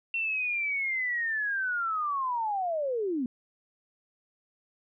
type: linear sweep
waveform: sine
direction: down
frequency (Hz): 2725 to 233.1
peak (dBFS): -27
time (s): 0.14-3.26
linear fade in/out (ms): 2
effects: none